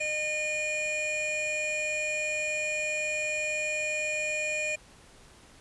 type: tone pair together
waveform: square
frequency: 609.2 / 2437 Hz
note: D#5 / D#7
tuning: -37 / -37 cents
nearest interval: 2 octaves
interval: 2400 cents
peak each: -35 / -30 dBFS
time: 0-4.76 s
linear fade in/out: 10 ms
effects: pink hiss -55 dBFS RMS until 5.6 s + resampled to 24000 Hz

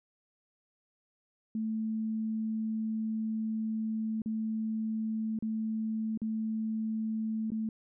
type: tone with dropouts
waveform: sine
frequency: 220 Hz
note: A3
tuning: in tune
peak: -30 dBFS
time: 1.55-7.69 s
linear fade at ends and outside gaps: 2 ms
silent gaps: 4.219-4.259 / 5.389-5.424 / 6.175-6.217 / 7.504-7.518 s
effects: none

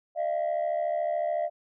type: tone pair together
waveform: sine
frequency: 610 / 683.8 Hz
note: D#5 / F5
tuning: -34 / -37 cents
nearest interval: major second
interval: 197 cents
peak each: -27 / -26 dBFS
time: 0.15-1.5 s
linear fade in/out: 50 ms
effects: tanh soft clip ceiling -22 dBFS

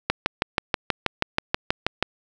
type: click train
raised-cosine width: 0.3 ms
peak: -3 dBFS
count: 13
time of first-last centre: 0.1-2.026 s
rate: 6.23 Hz
effects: none

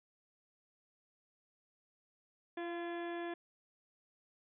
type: harmonic tone with a mistuned harmonic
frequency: 342.2 Hz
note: F4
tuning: 35 cents flat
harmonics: 1 / 2 / 3 / 4 / 5 / 6 / 7 / 8 / 9 / 10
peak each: -40 / -45 / -51 / -59 / -49 / -58 / -57 / -64 / -66 / -59 dBFS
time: 2.57-3.34 s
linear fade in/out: 5 ms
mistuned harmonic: 2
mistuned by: +17 cents
effects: none

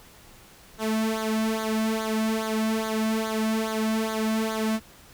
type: tone with flanger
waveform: sawtooth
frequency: 220 Hz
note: A3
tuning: in tune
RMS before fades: -26 dBFS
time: 0.78-4.8 s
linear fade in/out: 50 ms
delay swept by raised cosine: 0.37 to 2.17 ms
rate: 2.4 Hz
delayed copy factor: -0.75
effects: pink hiss -51 dBFS RMS until 5.13 s

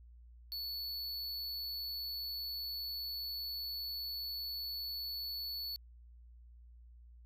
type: tone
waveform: square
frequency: 4435 Hz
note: C#8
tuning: in tune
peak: -39 dBFS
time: 0.52-5.76 s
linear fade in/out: 0 ms
effects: added 59 Hz sine -54 dBFS peak until 7.25 s

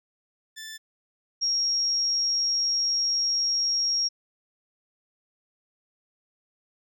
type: tone pair in turn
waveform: 15% pulse / sine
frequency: 1760 / 5588 Hz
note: A6 / F8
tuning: 0 / 0 cents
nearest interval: octave + minor sixth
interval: 2000 cents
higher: second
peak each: -31 / -22 dBFS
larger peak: second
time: 0.56-0.78 / 1.41-4.09 s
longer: second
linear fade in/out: 20 ms
effects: none

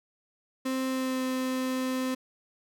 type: tone with pitch glide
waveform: 35% pulse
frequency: 261.6 to 258.3 Hz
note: C4 to C4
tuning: 0 to -22 cents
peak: -26 dBFS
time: 0.65-2.15 s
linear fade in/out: 10 ms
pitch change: -22 cents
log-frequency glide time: 0.88-1.23 s
effects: none

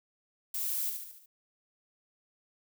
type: noise with echo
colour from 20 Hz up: violet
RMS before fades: -34 dBFS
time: 0.54-0.9 s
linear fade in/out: 5 ms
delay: 72 ms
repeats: 5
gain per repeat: -5 dB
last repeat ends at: 1.26 s
effects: none

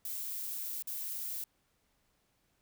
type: noise with dropouts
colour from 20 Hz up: violet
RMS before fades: -39 dBFS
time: 0.05-1.44 s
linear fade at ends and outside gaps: 2 ms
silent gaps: 0.824-0.872 s
effects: pink hiss -75 dBFS RMS until 2.61 s

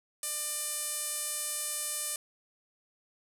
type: tone with band-pass filter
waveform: sawtooth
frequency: 597 Hz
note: D5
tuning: 28 cents sharp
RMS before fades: -35 dBFS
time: 0.23-2.16 s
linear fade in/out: 2 ms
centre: 9600 Hz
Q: 2.6
effects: none

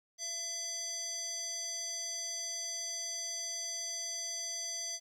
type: tone with band-pass filter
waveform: square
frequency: 673 Hz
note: E5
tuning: 36 cents sharp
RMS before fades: -39 dBFS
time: 0.18-5 s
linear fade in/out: 50 ms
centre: 5700 Hz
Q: 7.5
effects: 12-bit

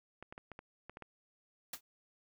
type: clicks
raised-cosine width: 0.5 ms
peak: -32 dBFS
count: 8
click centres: 0.226 / 0.325 / 0.379 / 0.517 / 0.591 / 0.896 / 0.971 / 1.023 s
type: noise with exponential decay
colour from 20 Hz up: white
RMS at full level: -36 dBFS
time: 1.73-1.81 s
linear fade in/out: 5 ms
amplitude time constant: 17 ms
effects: none

